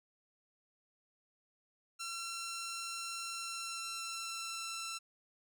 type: tone with pitch glide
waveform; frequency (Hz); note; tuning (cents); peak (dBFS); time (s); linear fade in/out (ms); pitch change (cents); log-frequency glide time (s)
10% pulse; 1357 to 1341.4; E6 to E6; +50 to +30; -31; 1.99-4.99; 20; -20; 3.25-4.74
effects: none